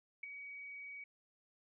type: tone with ADSR envelope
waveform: sine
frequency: 2262 Hz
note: C#7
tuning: 34 cents sharp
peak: -37 dBFS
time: 0.23-1.04 s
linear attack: 7 ms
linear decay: 6 ms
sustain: -9 dB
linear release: 4 ms
effects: none